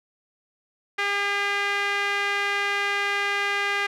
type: tone with band-pass filter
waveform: sawtooth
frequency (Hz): 403.5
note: G#4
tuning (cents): -50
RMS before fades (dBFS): -25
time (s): 0.98-3.87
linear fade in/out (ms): 10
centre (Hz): 2000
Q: 2.1
effects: none